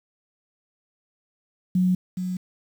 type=tone with echo; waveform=sine; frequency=182.9 Hz; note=F#3; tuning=20 cents flat; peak=-17 dBFS; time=1.75-1.95 s; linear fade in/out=5 ms; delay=420 ms; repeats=1; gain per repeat=-8 dB; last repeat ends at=2.37 s; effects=8-bit